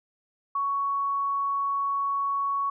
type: tone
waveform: sine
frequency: 1115 Hz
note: C#6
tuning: 10 cents sharp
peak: -24 dBFS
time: 0.55-2.7 s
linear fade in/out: 5 ms
effects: none